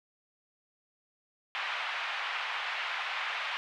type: band-pass noise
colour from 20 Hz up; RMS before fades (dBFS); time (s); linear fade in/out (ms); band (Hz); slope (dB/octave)
white; -35; 1.55-3.57; 0; 780 to 2900; 24
effects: none